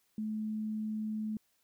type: tone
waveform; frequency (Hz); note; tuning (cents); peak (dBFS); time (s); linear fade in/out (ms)
sine; 215.8; A3; -33; -33; 0.18-1.37; 2
effects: white hiss -74 dBFS RMS until 1.63 s